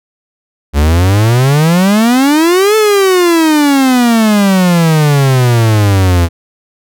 45% pulse exponential two-way sweep, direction up then down, 69.1 to 440 to 83.2 Hz, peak -6 dBFS, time 0.73-6.29 s, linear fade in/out 50 ms, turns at 2.76 s, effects none

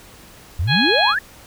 sine exponential sweep, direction up, 73.42 to 1831 Hz, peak -17 dBFS, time 0.59-1.19 s, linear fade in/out 5 ms
harmonic tone, 830.6 Hz, G#5, in tune, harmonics 1 / 2 / 3 / 4 / 5, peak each -24 / -19 / -23 / -21 / -21 dBFS, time 0.67-1.15 s, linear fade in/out 50 ms
effects pink hiss -44 dBFS RMS until 1.46 s

